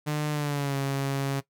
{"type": "tone with pitch glide", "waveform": "sawtooth", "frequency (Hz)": [150.2, 137.73], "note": ["D3", "C#3"], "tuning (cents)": [39, -11], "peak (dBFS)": -22, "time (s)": [0.06, 1.41], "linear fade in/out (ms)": 20, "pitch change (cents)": -150, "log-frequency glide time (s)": [0.31, 0.77], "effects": ["noise-tail reverb RT60 0.1 s tail -17 dB re dry"]}